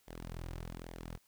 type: tone with flanger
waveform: sawtooth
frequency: 42.09 Hz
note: E1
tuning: 37 cents sharp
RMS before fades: -45 dBFS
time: 0.07-1.18 s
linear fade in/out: 20 ms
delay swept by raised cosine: 0.73 to 4.63 ms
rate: 1.2 Hz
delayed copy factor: -0.6
effects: white hiss -71 dBFS RMS until 1.27 s